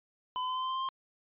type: tone with pitch steps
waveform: square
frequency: 1008 / 1015 / 1022.1 / 1029.2 / 1036.3 / 1043.5 / 1050.8 / 1058.1 Hz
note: B5 / B5 / C6 / C6 / C6 / C6 / C6 / C6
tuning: +35 / +47 / -41 / -29 / -17 / -5 / +7 / +19 cents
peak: -32 dBFS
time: 0.36-0.888 s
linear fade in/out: 0 ms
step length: 66 ms
effects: resampled to 8000 Hz